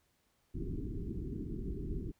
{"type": "low-pass noise", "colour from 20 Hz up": "pink", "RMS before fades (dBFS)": -39, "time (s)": [0.54, 2.12], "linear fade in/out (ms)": 10, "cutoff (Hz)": 410, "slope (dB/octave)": 96, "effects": ["pink hiss -75 dBFS RMS until 2.19 s"]}